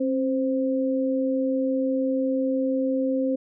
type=tone pair together; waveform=sine; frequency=267.4 / 521.7 Hz; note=C4 / C5; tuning=+38 / -5 cents; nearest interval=octave; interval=1157 cents; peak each=-23 / -25 dBFS; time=0-3.36 s; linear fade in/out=10 ms; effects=none